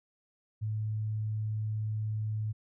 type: tone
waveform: sine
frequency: 107.9 Hz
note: A2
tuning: 33 cents flat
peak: -30 dBFS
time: 0.61-2.53 s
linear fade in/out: 20 ms
effects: none